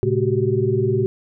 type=tone cluster; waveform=sine; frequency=113 / 133.1 / 213.1 / 373.4 / 393 Hz; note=A2 / C3 / G#3 / F#4 / G4; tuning=+47 / +30 / +45 / +16 / +4 cents; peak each=-22 / -24 / -28 / -20 / -23 dBFS; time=0.03-1.06 s; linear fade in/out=0 ms; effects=none